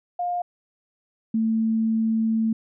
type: tone pair in turn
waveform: sine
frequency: 708 / 223 Hz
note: F5 / A3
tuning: +23 / +23 cents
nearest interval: octave + minor sixth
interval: 2000 cents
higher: first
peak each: -23 / -19 dBFS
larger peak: second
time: 0.19-0.42 / 1.34-2.53 s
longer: second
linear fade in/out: 5 ms
effects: none